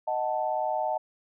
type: chord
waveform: sine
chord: D# diminished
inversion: none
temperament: equal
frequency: 622.3 / 740 / 880 Hz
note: D#5 / F#5 / A5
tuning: 0 / 0 / 0 cents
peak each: -30 dBFS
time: 0.07-0.98 s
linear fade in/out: 10 ms
effects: none